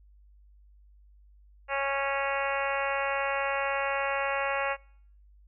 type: harmonic tone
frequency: 276.1 Hz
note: C#4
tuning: 7 cents flat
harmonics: 2 / 3 / 4 / 5 / 6 / 7 / 8 / 9 / 10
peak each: -32 / -34 / -35 / -36 / -37 / -37 / -38 / -39 / -39 dBFS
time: 1.68-4.77 s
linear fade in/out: 50 ms
effects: noise-tail reverb RT60 0.6 s tail -24 dB re dry + added 50 Hz sine -54 dBFS peak until 5.47 s